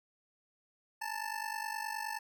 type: ring-modulated tone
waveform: 25% pulse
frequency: 880 Hz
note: A5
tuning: in tune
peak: -30 dBFS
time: 1.01-2.19 s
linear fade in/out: 10 ms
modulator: 24.8 Hz
effects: none